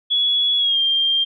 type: tone with pitch glide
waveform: sine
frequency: 3377 to 3189 Hz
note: G#7 to G7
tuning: +28 to +29 cents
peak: -15 dBFS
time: 0.1-1.25 s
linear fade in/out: 20 ms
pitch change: -99 cents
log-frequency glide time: 0.58-0.79 s
effects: none